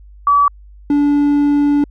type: tone pair in turn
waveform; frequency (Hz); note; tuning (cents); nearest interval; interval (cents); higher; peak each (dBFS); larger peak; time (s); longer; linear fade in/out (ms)
sine / triangle; 1146 / 289; D6 / D4; -43 / -28; 2 octaves; 2385; first; -8; neither; 0.27-0.48 / 0.9-1.84; second; 2
effects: added 50 Hz sine -37 dBFS peak until 1.9 s